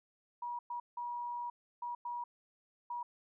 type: tone bursts at uneven times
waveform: sine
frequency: 961 Hz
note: B5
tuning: 48 cents flat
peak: -37 dBFS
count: 6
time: 0.42-0.59 / 0.7-0.8 / 0.97-1.5 / 1.82-1.95 / 2.05-2.24 / 2.9-3.03 s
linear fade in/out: 5 ms
effects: none